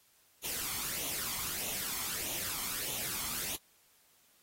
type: noise with flanger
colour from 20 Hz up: white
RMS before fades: -37 dBFS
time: 0.43-3.57 s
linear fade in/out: 20 ms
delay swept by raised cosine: 0.3 to 0.94 ms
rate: 1.6 Hz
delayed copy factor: +0.55
effects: white hiss -67 dBFS RMS until 4.42 s + AAC 48 kbps